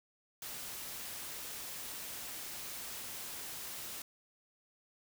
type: noise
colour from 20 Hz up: white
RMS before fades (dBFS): -44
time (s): 0.42-4.02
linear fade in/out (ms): 2
effects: none